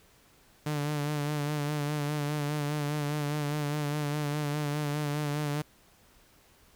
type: tone with vibrato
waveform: sawtooth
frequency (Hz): 147.7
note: D3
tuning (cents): +10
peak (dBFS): -25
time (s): 0.66-5.62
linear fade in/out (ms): 5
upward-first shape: sine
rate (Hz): 4.9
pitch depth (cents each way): 41
effects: pink hiss -61 dBFS RMS until 6.75 s